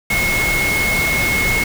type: tone in noise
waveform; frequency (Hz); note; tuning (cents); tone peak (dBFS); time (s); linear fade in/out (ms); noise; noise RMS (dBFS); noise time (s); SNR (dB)
sine; 2174; C#7; -34; -16; 0.1-1.64; 5; pink; -21; 0.1-1.64; +2
effects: none